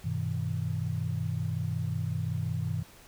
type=chord; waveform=sine; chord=G augmented; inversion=none; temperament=equal with one note detuned; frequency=98 / 123.47 / 159.38 Hz; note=G2 / B2 / D#3; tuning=0 / 0 / +42 cents; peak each=-33 dBFS; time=0.04-2.83 s; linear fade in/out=10 ms; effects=pink hiss -54 dBFS RMS until 3.07 s